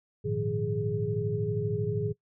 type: tone cluster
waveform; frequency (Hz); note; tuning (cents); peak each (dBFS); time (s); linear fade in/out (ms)
sine; 103 / 115.7 / 152.5 / 175 / 416; G#2 / A#2 / D#3 / F3 / G#4; -14 / -13 / -34 / +4 / +3; -34 / -33 / -34 / -38 / -31; 0.24-2.13; 20
effects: noise-tail reverb RT60 0.1 s tail -21 dB re dry